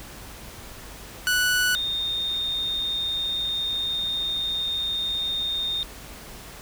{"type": "tone pair in turn", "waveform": ["sawtooth", "sine"], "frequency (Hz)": [1480, 3663], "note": ["F#6", "A#7"], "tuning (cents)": [0, -31], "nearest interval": "octave + major third", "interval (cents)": 1569, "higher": "second", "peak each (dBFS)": [-16, -24], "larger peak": "first", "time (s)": [[1.27, 1.75], [1.75, 5.83]], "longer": "second", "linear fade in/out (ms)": 0, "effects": ["added 50 Hz sine -46 dBFS peak until 6.61 s", "pink hiss -42 dBFS RMS until 6.61 s"]}